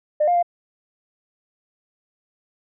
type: tone with pitch steps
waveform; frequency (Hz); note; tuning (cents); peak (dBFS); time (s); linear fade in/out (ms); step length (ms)
sine; 603 / 704 / 696; D5 / F5 / F5; +46 / +14 / -6; -14; 0.2-0.428; 10; 76
effects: tanh soft clip ceiling -10 dBFS